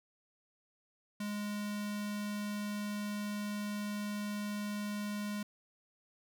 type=tone with notch filter; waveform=square; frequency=207.2 Hz; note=G#3; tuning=4 cents flat; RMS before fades=-38 dBFS; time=1.2-5.43 s; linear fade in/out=5 ms; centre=450 Hz; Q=0.73; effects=none